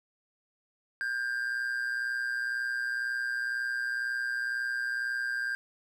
triangle tone with amplitude modulation, 1593 Hz, G6, 27 cents sharp, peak -25 dBFS, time 1.01-5.55 s, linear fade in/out 0 ms, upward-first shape sine, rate 122 Hz, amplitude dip 60%, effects none

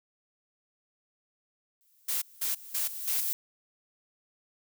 violet noise with exponential growth, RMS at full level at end -29 dBFS, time 1.81-3.33 s, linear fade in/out 0 ms, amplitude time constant 330 ms
blue noise bursts, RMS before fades -30 dBFS, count 4, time 2.08-3.21 s, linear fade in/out 10 ms, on 140 ms, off 190 ms
effects none

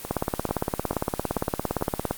two click trains, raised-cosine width 1 ms, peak -17 / -9 dBFS, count 5 / 36, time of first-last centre 0.05-1.812 / 0.11-2.11 s, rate 2.27 / 17.5 Hz, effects white hiss -40 dBFS RMS until 2.17 s + Opus 24 kbps

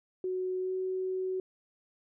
sine tone with pitch glide, 370 to 373.9 Hz, F#4 to F#4, 0 to +18 cents, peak -30 dBFS, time 0.24-1.4 s, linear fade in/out 2 ms, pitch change +18 cents, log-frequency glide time 0.59-0.73 s, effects none

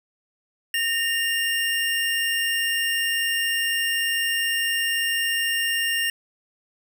square tone pair together, 1838.9 / 2803 Hz, A#6 / F7, -24 / +6 cents, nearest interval perfect fifth, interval 730 cents, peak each -25 dBFS, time 0.74-6.1 s, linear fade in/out 2 ms, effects none

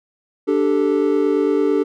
triangle chord, D suspended fourth, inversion none, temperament just, 293.7 / 391.6 / 440.5 Hz, D4 / G4 / A4, 0 / -2 / +2 cents, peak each -17 dBFS, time 0.47-1.84 s, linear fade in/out 20 ms, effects none

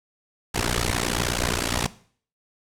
pink noise with amplitude modulation, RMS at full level -20 dBFS, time 0.54-1.87 s, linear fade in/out 10 ms, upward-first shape sine, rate 59.3 Hz, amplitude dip 100%, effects noise-tail reverb RT60 0.5 s tail -18 dB re dry + low-pass 10000 Hz 12 dB/octave

